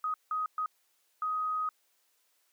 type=tone bursts at uneven times; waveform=sine; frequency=1255 Hz; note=D#6; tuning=15 cents sharp; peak=-29 dBFS; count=4; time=0.04-0.14 / 0.31-0.46 / 0.58-0.66 / 1.22-1.69 s; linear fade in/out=2 ms; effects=white hiss -72 dBFS RMS until 2.52 s + high-pass 400 Hz 12 dB/octave